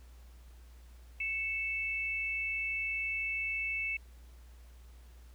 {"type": "tone pair together", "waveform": "sine", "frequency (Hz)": [2217, 2637], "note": ["C#7", "E7"], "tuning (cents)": [0, 0], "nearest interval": "minor third", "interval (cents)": 300, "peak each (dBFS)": [-36, -34], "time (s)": [1.2, 3.97], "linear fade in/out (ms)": 5, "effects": ["added 60 Hz sine -51 dBFS peak until 5.34 s", "pink hiss -65 dBFS RMS until 5.34 s"]}